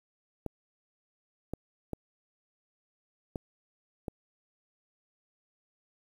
clicks, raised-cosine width 2 ms, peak -21 dBFS, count 5, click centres 0.463 / 1.536 / 1.933 / 3.358 / 4.082 s, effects 9-bit

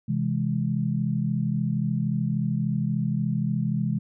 sine chord, C augmented, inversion none, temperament equal with one note detuned, 130.81 / 164.05 / 207.7 Hz, C3 / E3 / G#3, 0 / -8 / 0 cents, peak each -27 dBFS, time 0.08-3.99 s, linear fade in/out 10 ms, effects none

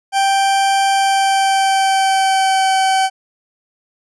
40% pulse tone with pitch glide, 784 to 765.7 Hz, G5 to G5, 0 to -41 cents, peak -11 dBFS, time 0.12-3.1 s, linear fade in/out 50 ms, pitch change -41 cents, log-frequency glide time 0.9-2.75 s, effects resampled to 24000 Hz

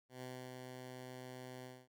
10% pulse tone with ADSR envelope, 127.3 Hz, C3, 47 cents flat, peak -37 dBFS, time 0.09-1.88 s, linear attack 130 ms, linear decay 280 ms, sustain -3 dB, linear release 240 ms, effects none

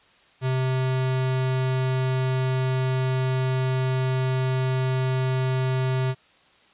square tone, 130 Hz, C3, 11 cents flat, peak -22 dBFS, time 0.41-6.15 s, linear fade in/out 50 ms, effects white hiss -57 dBFS RMS until 6.73 s + resampled to 8000 Hz

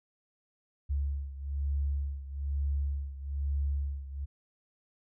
sine beating tone pair, 70 / 71.1 Hz, C#2 / C#2, +18 / +45 cents, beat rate 1.1 Hz, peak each -31 / -35 dBFS, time 0.89-4.26 s, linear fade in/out 20 ms, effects none

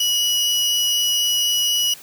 30% pulse tone pair together, 2926 / 5048 Hz, F#7 / D#8, -20 / +24 cents, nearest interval major sixth, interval 944 cents, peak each -14 / -26 dBFS, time 0-1.94 s, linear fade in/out 5 ms, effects white hiss -42 dBFS RMS until 2.02 s

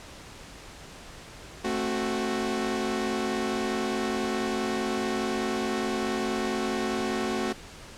sawtooth chord, F# diminished, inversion first, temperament equal with one note detuned, 220 / 264.7 / 370 Hz, A3 / C4 / F#4, 0 / +20 / 0 cents, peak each -27 / -29 / -26 dBFS, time 1.64-7.53 s, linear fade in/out 10 ms, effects pink hiss -45 dBFS RMS until 7.97 s + low-pass 8000 Hz 12 dB/octave

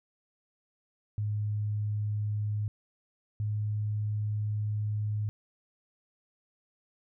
sine tone pair in turn, 105 / 105.6 Hz, G#2 / G#2, +19 / +29 cents, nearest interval unison, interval 10 cents, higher second, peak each -28 dBFS, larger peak neither, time 1.18-2.68 / 3.4-5.29 s, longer second, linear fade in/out 0 ms, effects none

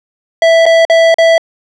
square tone with dropouts, 659.3 Hz, E5, in tune, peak -5 dBFS, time 0.42-1.38 s, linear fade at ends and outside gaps 2 ms, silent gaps 0.656-0.663 / 0.851-0.898 / 1.143-1.184 s, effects low-pass 4000 Hz 12 dB/octave

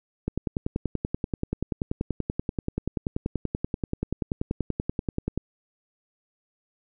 click train, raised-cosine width 3 ms, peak -13 dBFS, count 54, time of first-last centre 0.28-5.376 s, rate 10.4 Hz, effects none

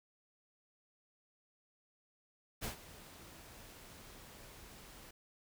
pink noise with ADSR envelope, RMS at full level -39 dBFS, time 2.61-5.11 s, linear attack 34 ms, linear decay 110 ms, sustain -16 dB, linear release 6 ms, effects none

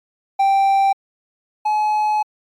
triangle tone pair in turn, 784 / 850 Hz, G5 / G#5, 0 / +40 cents, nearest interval minor second, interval 140 cents, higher second, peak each -10 / -13 dBFS, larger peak first, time 0.39-0.93 / 1.65-2.23 s, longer second, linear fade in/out 10 ms, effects MP3 96 kbps

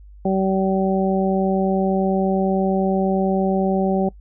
harmonic tone, 191.3 Hz, G3, 42 cents flat, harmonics 1 / 2 / 3 / 4, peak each -19 / -22 / -24 / -25 dBFS, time 0.25-4.09 s, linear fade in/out 5 ms, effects noise-tail reverb RT60 0.1 s tail -22 dB re dry + added 50 Hz sine -40 dBFS peak until 4.2 s

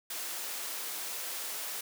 white high-pass noise, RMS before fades -38 dBFS, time 0.1-1.81 s, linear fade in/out 5 ms, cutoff 380 Hz, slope 12 dB/octave, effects none

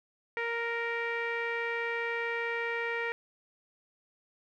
sawtooth tone with low-pass filter, 466.2 Hz, A#4, in tune, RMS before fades -33 dBFS, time 0.37-3.12 s, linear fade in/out 0 ms, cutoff 2100 Hz, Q 8.5, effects none

